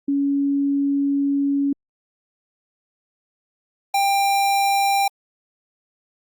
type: tone pair in turn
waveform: sine / square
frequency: 280.4 / 793.1 Hz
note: C#4 / G5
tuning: +20 / +20 cents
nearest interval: octave + tritone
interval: 1800 cents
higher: second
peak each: -17 dBFS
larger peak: neither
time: 0.08-1.73 / 3.94-5.08 s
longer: first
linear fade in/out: 5 ms
effects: Opus 48 kbps